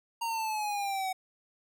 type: exponential sweep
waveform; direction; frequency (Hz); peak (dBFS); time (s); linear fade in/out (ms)
square; down; 932.3 to 747; -31; 0.21-1.13; 10
effects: none